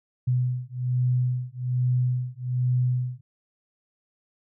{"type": "beating tone pair", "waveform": "sine", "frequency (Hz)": [124.7, 125.9], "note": ["B2", "B2"], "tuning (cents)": [17, 34], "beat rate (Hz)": 1.2, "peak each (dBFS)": -25, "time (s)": [0.27, 3.21], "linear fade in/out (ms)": 10, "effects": []}